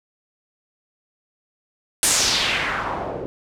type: noise with low-pass filter sweep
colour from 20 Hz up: white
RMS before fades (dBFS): -22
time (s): 2.03-3.26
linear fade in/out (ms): 0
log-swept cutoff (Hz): 9800 to 420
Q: 2.1
effects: none